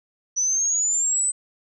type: exponential sweep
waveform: sine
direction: up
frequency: 5920 to 8130 Hz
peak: -19 dBFS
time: 0.36-1.32 s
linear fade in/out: 20 ms
effects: none